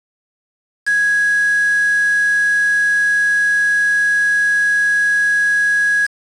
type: tone with quantisation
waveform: sine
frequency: 1661.2 Hz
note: G#6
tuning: in tune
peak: -12 dBFS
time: 0.86-6.07 s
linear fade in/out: 20 ms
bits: 4
effects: resampled to 24000 Hz